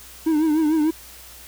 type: tone with vibrato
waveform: triangle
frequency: 311.1 Hz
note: D#4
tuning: in tune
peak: -14 dBFS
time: 0.26-0.91 s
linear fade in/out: 10 ms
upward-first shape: triangle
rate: 6.7 Hz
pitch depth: 95 cents each way
effects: added 60 Hz sine -49 dBFS peak until 1.47 s + white hiss -43 dBFS RMS until 1.47 s